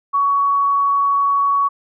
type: tone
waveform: sine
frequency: 1122 Hz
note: C#6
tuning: 21 cents sharp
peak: -13 dBFS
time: 0.13-1.69 s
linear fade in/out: 20 ms
effects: none

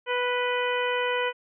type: harmonic tone with a mistuned harmonic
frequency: 493 Hz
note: B4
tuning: 3 cents flat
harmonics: 1 / 2 / 3 / 4 / 5 / 6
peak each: -27 / -30 / -32 / -33 / -34 / -35 dBFS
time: 0.06-1.33 s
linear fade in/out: 50 ms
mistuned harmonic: 6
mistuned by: +30 cents
effects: none

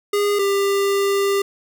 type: tone pair in turn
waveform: square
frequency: 409.1 / 397.5 Hz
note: G#4 / G4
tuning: -26 / +24 cents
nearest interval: unison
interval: 50 cents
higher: first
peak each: -17 dBFS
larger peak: neither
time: 0.13-0.39 / 0.39-1.42 s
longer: second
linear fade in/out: 5 ms
effects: none

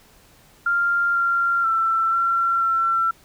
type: tone with pitch steps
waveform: sine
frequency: 1394 / 1383 / 1338 / 1362 / 1349 Hz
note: F6 / F6 / E6 / F6 / E6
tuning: -4 / -17 / +25 / -44 / +40 cents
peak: -17 dBFS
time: 0.66-3.11 s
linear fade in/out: 5 ms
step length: 490 ms
effects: pink hiss -53 dBFS RMS until 3.24 s

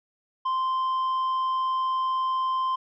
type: tone with tanh clipping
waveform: sine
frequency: 1042 Hz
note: C6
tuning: 7 cents flat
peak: -24 dBFS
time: 0.45-2.76 s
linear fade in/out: 10 ms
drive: 4 dB
effects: none

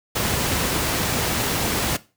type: noise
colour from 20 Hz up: pink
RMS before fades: -22 dBFS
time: 0.15-1.97 s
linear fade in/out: 10 ms
effects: noise-tail reverb RT60 0.3 s tail -18 dB re dry + high-pass 60 Hz 12 dB/octave

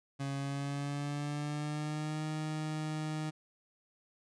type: tone with pitch glide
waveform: 30% pulse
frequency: 138.59 to 154.67 Hz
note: C#3 to D#3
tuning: 0 to -10 cents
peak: -32 dBFS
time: 0.19-3.31 s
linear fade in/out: 20 ms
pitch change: +190 cents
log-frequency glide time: 0.38-2.24 s
effects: resampled to 22050 Hz

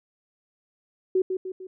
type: tone with echo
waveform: sine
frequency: 373.9 Hz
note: F#4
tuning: 18 cents sharp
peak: -18 dBFS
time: 1.15-1.22 s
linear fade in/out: 5 ms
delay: 150 ms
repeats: 3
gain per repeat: -6 dB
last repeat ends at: 1.67 s
effects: none

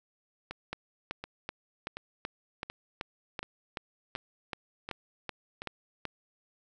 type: two click trains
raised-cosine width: 0.3 ms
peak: -22 / -19 dBFS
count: 8 / 15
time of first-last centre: 0.51-5.619 / 0.73-6.053 s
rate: 1.37 / 2.63 Hz
effects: none

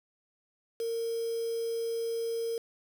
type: tone with quantisation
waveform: sine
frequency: 460 Hz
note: A#4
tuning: 23 cents flat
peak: -30 dBFS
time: 0.8-2.58 s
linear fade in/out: 2 ms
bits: 7
effects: none

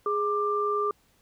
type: tone pair together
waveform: sine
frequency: 415.3 / 1184.9 Hz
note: G#4 / D6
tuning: 0 / +15 cents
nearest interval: octave + tritone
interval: 1815 cents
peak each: -27 / -26 dBFS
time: 0.06-0.91 s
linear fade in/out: 2 ms
effects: pink hiss -65 dBFS RMS until 1.21 s

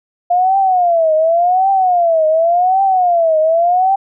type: tone with vibrato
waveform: sine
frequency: 698.5 Hz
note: F5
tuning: in tune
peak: -9 dBFS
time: 0.3-3.96 s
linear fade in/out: 10 ms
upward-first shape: triangle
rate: 0.89 Hz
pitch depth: 210 cents each way
effects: none

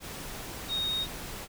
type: tone in noise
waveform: sine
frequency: 3729 Hz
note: A#7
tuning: in tune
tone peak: -28 dBFS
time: 0.68-1.07 s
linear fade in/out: 50 ms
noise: pink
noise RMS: -40 dBFS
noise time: 0-1.48 s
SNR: +9 dB
effects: none

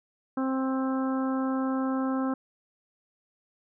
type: harmonic tone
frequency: 263.6 Hz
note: C4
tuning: 13 cents sharp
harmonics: 1 / 2 / 3 / 4 / 5 / 6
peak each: -26 / -35 / -38 / -38 / -38 / -46 dBFS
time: 0.37-2.34 s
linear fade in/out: 5 ms
effects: none

